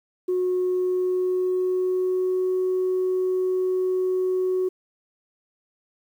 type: tone with pitch glide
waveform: sine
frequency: 364.9 to 370.2 Hz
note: F#4 to F#4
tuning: -24 to +1 cents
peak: -19 dBFS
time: 0.28-4.69 s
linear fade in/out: 10 ms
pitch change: +25 cents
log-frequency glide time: 0.55-2.56 s
effects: tanh soft clip ceiling -17 dBFS + 9-bit